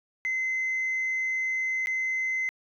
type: tone with dropouts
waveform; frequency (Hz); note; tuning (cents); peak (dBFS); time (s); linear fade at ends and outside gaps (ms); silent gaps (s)
sine; 2056; C7; -31; -24; 0.25-2.49; 0; 1.86-1.871
effects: tanh soft clip ceiling -23 dBFS